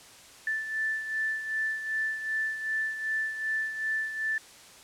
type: beating tone pair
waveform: sine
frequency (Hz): 1760 / 1762.6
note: A6 / A6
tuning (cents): 0 / +3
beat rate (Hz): 2.6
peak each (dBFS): -29 / -36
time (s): 0.47-4.38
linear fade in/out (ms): 2
effects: white hiss -51 dBFS RMS until 4.83 s + low-pass 9000 Hz 12 dB/octave